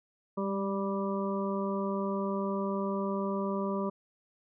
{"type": "harmonic tone with a mistuned harmonic", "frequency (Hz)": 196, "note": "G3", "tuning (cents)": 0, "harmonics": [1, 2, 3, 5, 6], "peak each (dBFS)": [-32, -35, -37, -39, -40], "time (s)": [0.37, 3.9], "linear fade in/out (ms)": 10, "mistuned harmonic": 1, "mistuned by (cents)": 22, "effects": []}